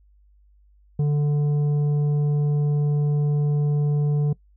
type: tone with tanh clipping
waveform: sine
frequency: 146.83 Hz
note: D3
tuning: in tune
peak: -19 dBFS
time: 0.99-4.33 s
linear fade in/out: 5 ms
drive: 7 dB
effects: noise-tail reverb RT60 0.1 s tail -21 dB re dry + added 50 Hz sine -53 dBFS peak until 4.56 s